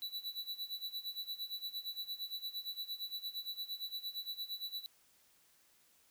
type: tone with tremolo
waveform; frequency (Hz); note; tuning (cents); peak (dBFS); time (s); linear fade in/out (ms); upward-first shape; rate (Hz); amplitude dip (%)
square; 3951; B7; 0; -38; 0.02-4.86; 0; sine; 8.7; 85
effects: white hiss -69 dBFS RMS until 6.1 s